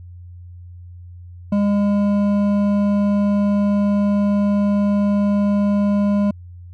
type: tone with hard clipping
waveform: sine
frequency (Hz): 203.3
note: G#3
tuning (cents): -37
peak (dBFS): -16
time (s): 1.52-6.31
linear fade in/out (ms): 5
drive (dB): 9
effects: added 88 Hz sine -35 dBFS peak until 6.73 s